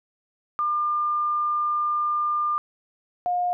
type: tone pair in turn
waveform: sine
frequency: 1200 / 713.5 Hz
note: D6 / F5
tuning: +37 / +37 cents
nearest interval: major sixth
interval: 900 cents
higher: first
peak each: -21 dBFS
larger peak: neither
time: 0.59-2.58 / 3.26-3.53 s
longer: first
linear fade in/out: 0 ms
effects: none